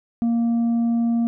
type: tone with tanh clipping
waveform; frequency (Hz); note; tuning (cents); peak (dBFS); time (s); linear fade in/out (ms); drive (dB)
triangle; 233.1; A#3; 0; -18; 0.22-1.27; 0; 8
effects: none